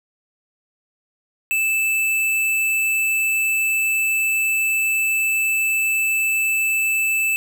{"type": "tone", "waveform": "square", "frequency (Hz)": 2634, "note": "E7", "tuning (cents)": -2, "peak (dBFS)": -18, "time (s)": [1.51, 7.36], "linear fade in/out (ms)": 0, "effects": []}